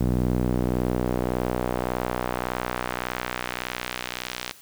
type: tone with band-pass filter sweep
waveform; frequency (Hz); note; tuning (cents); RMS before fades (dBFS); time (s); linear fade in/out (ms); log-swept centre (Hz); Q
sawtooth; 61.74; B1; 0; -27; 0-4.52; 10; 200 to 4000; 0.81
effects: white hiss -50 dBFS RMS until 4.61 s